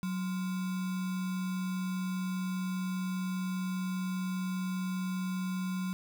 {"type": "tone with sample-and-hold", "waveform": "sine", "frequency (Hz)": 185, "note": "F#3", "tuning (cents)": 0, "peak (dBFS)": -31, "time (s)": [0.03, 5.93], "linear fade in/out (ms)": 0, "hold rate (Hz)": 1225, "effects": []}